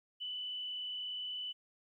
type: tone with frequency modulation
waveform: sine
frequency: 2988 Hz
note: F#7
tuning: 16 cents sharp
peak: -38 dBFS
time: 0.2-1.53 s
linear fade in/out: 20 ms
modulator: 37 Hz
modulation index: 1.1
effects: 13-bit